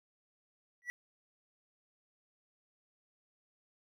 triangle tone with exponential growth, 1948 Hz, B6, 24 cents flat, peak -30 dBFS, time 0.82-0.9 s, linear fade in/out 0 ms, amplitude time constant 16 ms, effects none

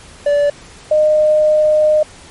triangle / sine tone pair in turn, 579 / 611.7 Hz, D5 / D#5, -25 / -30 cents, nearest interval minor second, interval 95 cents, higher second, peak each -8 dBFS, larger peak neither, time 0.26-0.5 / 0.91-2.03 s, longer second, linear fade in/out 5 ms, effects pink hiss -39 dBFS RMS until 2.3 s + MP3 48 kbps

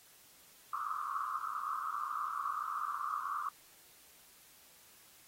white band-pass noise, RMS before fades -38 dBFS, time 0.73-3.49 s, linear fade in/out 5 ms, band 1100 to 1300 Hz, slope 96 dB/octave, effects white hiss -61 dBFS RMS until 5.27 s + AAC 48 kbps

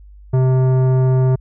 sine tone with tanh clipping, 129.6 Hz, C3, 16 cents flat, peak -13 dBFS, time 0.33-1.36 s, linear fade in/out 10 ms, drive 14 dB, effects added 50 Hz sine -38 dBFS peak until 1.4 s

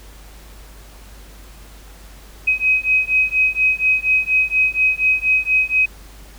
sine beating tone pair, 2527 / 2531.2 Hz, D#7 / D#7, +26 / +29 cents, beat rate 4.2 Hz, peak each -17 dBFS, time 2.47-5.86 s, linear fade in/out 10 ms, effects added 50 Hz sine -39 dBFS peak until 6.38 s + pink hiss -45 dBFS RMS until 6.38 s

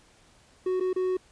triangle tone with dropouts, 370 Hz, F#4, in tune, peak -22 dBFS, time 0.66-1.17 s, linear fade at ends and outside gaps 5 ms, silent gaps 0.8-0.807 / 0.931-0.961 s, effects pink hiss -59 dBFS RMS until 1.31 s + resampled to 22050 Hz

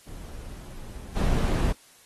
brown noise with level steps, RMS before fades -40 / -23 dBFS, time 0.06-1.73 s, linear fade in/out 20 ms, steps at 1.15 s, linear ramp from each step 20 ms, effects white hiss -55 dBFS RMS until 2.05 s + AAC 32 kbps

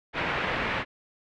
white low-pass noise, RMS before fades -29 dBFS, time 0.13-0.85 s, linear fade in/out 50 ms, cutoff 2500 Hz, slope 24 dB/octave, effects none

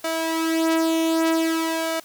sawtooth tone with flanger, 325.2 Hz, E4, 23 cents flat, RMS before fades -22 dBFS, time 0.04-2 s, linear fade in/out 5 ms, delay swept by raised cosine 1.7 to 3.4 ms, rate 0.52 Hz, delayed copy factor +0.65, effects white hiss -49 dBFS RMS until 2.04 s

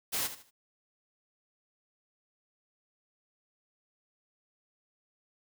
white noise with echo, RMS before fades -32 dBFS, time 0.12-0.28 s, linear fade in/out 20 ms, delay 77 ms, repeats 3, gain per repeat -11 dB, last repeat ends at 0.511 s, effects none

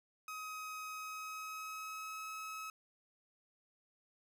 30% pulse tone with pitch glide, 1265 to 1285.6 Hz, D#6 to E6, +28 to -44 cents, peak -40 dBFS, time 0.28-2.7 s, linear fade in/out 2 ms, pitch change +28 cents, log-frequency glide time 0.86-2.25 s, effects none

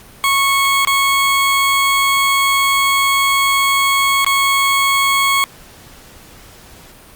20% pulse tone with dropouts, 1101 Hz, C#6, 12 cents flat, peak -7 dBFS, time 0.24-5.44 s, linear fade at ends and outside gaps 0 ms, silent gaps 0.849-0.873 / 4.246-4.264 s, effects pink hiss -41 dBFS RMS until 7.15 s + Opus 48 kbps

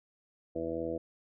harmonic tone, 82.41 Hz, E2, in tune, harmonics 1 / 2 / 3 / 4 / 5 / 6 / 7 / 8, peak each -47 / -47 / -44 / -37 / -46 / -36 / -44 / -42 dBFS, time 0.55-0.98 s, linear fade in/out 10 ms, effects none

